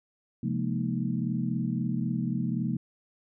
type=tone cluster; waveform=sine; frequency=133.1 / 174.7 / 211.6 / 235.4 / 310 Hz; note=C3 / F3 / G#3 / A#3 / D#4; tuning=+30 / +1 / +33 / +17 / -6 cents; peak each=-32 / -32 / -33 / -32 / -39 dBFS; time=0.43-2.77 s; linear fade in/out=5 ms; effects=none